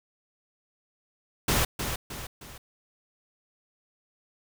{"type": "noise with echo", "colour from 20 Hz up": "pink", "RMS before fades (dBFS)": -24, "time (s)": [1.48, 1.65], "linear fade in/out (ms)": 5, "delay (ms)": 310, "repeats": 3, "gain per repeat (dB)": -7, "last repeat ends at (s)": 2.58, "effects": []}